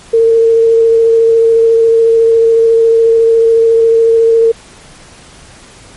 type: tone with vibrato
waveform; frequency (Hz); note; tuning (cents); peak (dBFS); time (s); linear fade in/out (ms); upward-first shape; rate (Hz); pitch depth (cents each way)
sine; 455.5; A#4; -40; -4; 0.13-4.52; 10; square; 14; 10
effects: pink hiss -37 dBFS RMS until 5.96 s + MP3 48 kbps